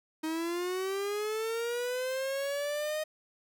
45% pulse linear sweep, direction up, 312.4 to 622.3 Hz, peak -31 dBFS, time 0.23-3.04 s, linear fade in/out 10 ms, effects none

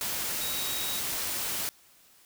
sine tone in noise, 3803 Hz, A#7, 34 cents sharp, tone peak -36 dBFS, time 0.41-0.99 s, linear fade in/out 0 ms, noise white, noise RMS -32 dBFS, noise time 0.01-1.69 s, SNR -7 dB, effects white hiss -59 dBFS RMS until 2.25 s

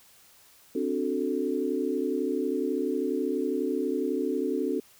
sine chord, D dominant seventh, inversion third, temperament equal, 261.6 / 293.7 / 370 / 440 Hz, C4 / D4 / F#4 / A4, 0 / 0 / 0 / 0 cents, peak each -31 dBFS, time 0.75-4.8 s, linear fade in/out 5 ms, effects white hiss -57 dBFS RMS until 4.99 s

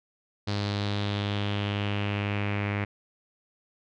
sawtooth tone with low-pass filter sweep, 102 Hz, G#2, 31 cents flat, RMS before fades -29 dBFS, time 0.47-2.85 s, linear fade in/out 10 ms, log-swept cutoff 4400 to 2200 Hz, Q 3.7, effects none

